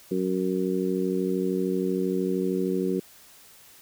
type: harmonic tone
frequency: 93 Hz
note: F#2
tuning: 9 cents sharp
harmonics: 2 / 3 / 4 / 5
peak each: -28 / -30 / -27 / -32 dBFS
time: 0.11-3 s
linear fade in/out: 5 ms
effects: white hiss -52 dBFS RMS until 3.81 s